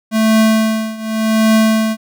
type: tone with tremolo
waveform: square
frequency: 220 Hz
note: A3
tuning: in tune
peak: -8 dBFS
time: 0.11-1.97 s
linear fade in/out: 50 ms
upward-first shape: triangle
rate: 0.87 Hz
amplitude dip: 90%
effects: none